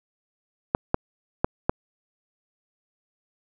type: clicks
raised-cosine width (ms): 1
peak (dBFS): -5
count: 4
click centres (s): 0.749 / 0.944 / 1.445 / 1.695
effects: none